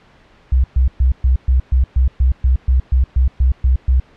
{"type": "tone bursts", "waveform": "sine", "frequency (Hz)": 64, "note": "C2", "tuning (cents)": -38, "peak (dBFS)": -9, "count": 15, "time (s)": [0.52, 4], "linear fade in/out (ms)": 5, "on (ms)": 120, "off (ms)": 120, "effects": ["pink hiss -49 dBFS RMS until 4.16 s", "low-pass 3000 Hz 12 dB/octave"]}